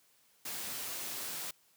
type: noise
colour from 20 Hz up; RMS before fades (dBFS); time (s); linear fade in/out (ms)
white; -40; 0.45-1.51; 5
effects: white hiss -68 dBFS RMS until 1.76 s + high-pass 100 Hz 12 dB/octave